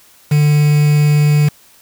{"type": "tone with quantisation", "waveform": "triangle", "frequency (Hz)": 148.5, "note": "D3", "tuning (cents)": 20, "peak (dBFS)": -6, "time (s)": [0.31, 1.49], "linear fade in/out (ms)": 10, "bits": 4, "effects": ["white hiss -47 dBFS RMS until 1.81 s"]}